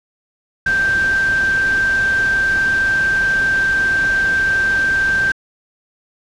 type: tone in noise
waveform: sine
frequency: 1568 Hz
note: G6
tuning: in tune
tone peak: -13 dBFS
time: 0.66-5.32 s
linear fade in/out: 5 ms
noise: pink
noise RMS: -28 dBFS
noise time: 0.66-5.32 s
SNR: +12 dB
effects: low-pass 6000 Hz 12 dB/octave